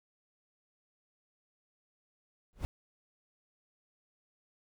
brown noise with exponential growth, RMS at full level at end -30 dBFS, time 2.53-2.65 s, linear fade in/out 0 ms, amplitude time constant 24 ms, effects none

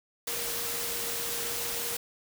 sine tone in noise, 470 Hz, A#4, 14 cents sharp, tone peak -42 dBFS, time 0.27-1.97 s, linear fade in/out 5 ms, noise white, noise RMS -33 dBFS, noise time 0.27-1.97 s, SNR -12 dB, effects none

